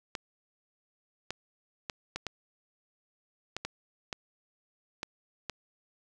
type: clicks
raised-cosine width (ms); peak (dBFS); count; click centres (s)
0.2; -17; 10; 0.152 / 1.306 / 1.898 / 2.16 / 2.267 / 3.566 / 3.65 / 4.128 / 5.031 / 5.497
effects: none